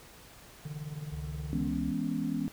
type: tone with tremolo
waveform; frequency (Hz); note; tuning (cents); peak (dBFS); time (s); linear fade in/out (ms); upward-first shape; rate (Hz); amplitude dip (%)
triangle; 149.4; D3; +30; -31; 0.65-1.69; 5; triangle; 19; 85
type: tone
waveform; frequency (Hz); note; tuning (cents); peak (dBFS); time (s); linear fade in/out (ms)
sine; 69.2; C#2; -2; -38; 1.11-1.92; 20
type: chord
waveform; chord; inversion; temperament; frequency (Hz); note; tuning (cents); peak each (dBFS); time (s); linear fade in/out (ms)
sine; C# minor seventh; first; equal; 164.81 / 207.7 / 246.9 / 277.2; E3 / G#3 / B3 / C#4; 0 / 0 / 0 / 0; -36 / -36 / -34 / -34; 1.53-2.48; 0
effects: pink hiss -53 dBFS RMS until 2.52 s